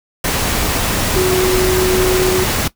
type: tone in noise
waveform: sine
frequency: 370 Hz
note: F#4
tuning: in tune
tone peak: -12 dBFS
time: 1.16-2.44 s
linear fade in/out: 5 ms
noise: pink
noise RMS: -17 dBFS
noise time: 0.24-2.68 s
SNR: +2 dB
effects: noise-tail reverb RT60 0.1 s tail -17 dB re dry